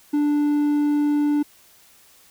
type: tone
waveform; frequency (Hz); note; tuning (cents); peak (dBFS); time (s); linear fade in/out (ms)
triangle; 293.7; D4; 0; -15; 0.13-1.43; 10
effects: white hiss -53 dBFS RMS until 2.3 s